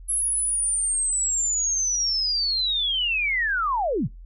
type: linear sweep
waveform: sine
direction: down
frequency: 10900 to 83.1 Hz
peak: -21 dBFS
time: 0.08-4.08 s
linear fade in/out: 20 ms
effects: noise-tail reverb RT60 0.2 s tail -22 dB re dry + added 42 Hz sine -39 dBFS peak until 4.25 s